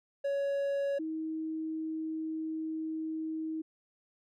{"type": "tone pair in turn", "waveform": ["triangle", "sine"], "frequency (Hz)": [559, 317.4], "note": ["C#5", "D#4"], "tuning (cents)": [14, 35], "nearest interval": "minor seventh", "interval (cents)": 979, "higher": "first", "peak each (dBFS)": [-27, -33], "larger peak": "first", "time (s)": [[0.24, 0.99], [0.99, 3.62]], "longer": "second", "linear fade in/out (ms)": 10, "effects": []}